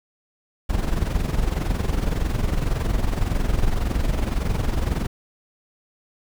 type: noise with amplitude modulation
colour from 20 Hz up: brown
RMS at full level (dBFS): -19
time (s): 0.69-5.07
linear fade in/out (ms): 10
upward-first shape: sine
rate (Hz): 21.8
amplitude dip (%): 65
effects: none